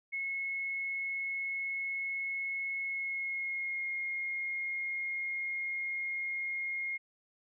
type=tone with pitch glide; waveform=sine; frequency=2182 to 2142 Hz; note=C#7 to C7; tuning=-28 to +40 cents; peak=-33 dBFS; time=0.12-6.98 s; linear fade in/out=20 ms; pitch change=-32 cents; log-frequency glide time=2.81-3.88 s; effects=none